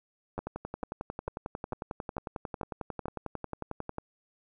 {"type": "two click trains", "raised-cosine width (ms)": 1, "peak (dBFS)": [-20, -21], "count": [7, 41], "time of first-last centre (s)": [[0.39, 3.057], [0.38, 3.984]], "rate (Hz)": [2.25, 11.1], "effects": []}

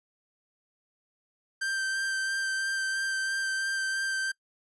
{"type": "tone with vibrato", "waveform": "45% pulse", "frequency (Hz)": 1568, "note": "G6", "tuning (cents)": 0, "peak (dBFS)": -28, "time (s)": [1.61, 4.32], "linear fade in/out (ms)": 10, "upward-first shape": "sine", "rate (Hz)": 3, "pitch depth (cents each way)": 13, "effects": ["noise-tail reverb RT60 0.1 s tail -22 dB re dry", "resampled to 24000 Hz"]}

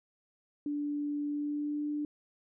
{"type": "tone with pitch glide", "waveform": "sine", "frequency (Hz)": [291.9, 296], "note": ["D4", "D4"], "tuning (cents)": [-10, 14], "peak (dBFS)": -31, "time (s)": [0.66, 2.05], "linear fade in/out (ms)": 2, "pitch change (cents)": 24, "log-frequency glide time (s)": [1.26, 1.87], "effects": []}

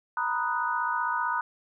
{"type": "chord", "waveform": "sine", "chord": "B major seventh", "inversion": "third", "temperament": "equal", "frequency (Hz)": [932.3, 987.8, 1244.5, 1480], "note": ["A#5", "B5", "D#6", "F#6"], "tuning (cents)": [0, 0, 0, 0], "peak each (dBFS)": -31, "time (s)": [0.17, 1.41], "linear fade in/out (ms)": 2, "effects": []}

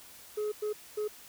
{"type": "tone bursts at uneven times", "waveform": "sine", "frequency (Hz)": 422.7, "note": "G#4", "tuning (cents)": 31, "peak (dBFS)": -27, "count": 3, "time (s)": [[0.37, 0.52], [0.62, 0.73], [0.97, 1.08]], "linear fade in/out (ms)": 10, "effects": ["tanh soft clip ceiling -29 dBFS", "white hiss -52 dBFS RMS until 1.28 s"]}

